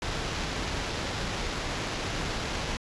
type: noise with sample-and-hold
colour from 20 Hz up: pink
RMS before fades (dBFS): -32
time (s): 0.02-2.77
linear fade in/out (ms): 2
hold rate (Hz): 8820
effects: resampled to 22050 Hz